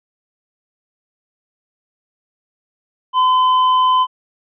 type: tone with tanh clipping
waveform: triangle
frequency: 1019 Hz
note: C6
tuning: 46 cents flat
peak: -12 dBFS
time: 3.13-4.07 s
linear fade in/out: 50 ms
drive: 12 dB
effects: resampled to 8000 Hz